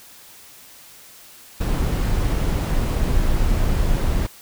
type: noise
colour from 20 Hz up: brown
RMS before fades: -19 dBFS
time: 1.6-4.27 s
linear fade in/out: 10 ms
effects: white hiss -45 dBFS RMS until 4.41 s